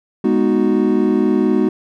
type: chord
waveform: triangle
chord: G# minor seventh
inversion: none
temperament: equal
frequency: 207.7 / 246.9 / 311.1 / 370 Hz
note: G#3 / B3 / D#4 / F#4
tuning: 0 / 0 / 0 / 0 cents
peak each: -16 dBFS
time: 0.24-1.69 s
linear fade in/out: 5 ms
effects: none